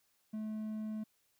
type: tone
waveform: triangle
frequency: 216.1 Hz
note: A3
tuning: 31 cents flat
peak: -35 dBFS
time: 0.33-1.04 s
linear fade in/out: 10 ms
effects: white hiss -75 dBFS RMS until 1.39 s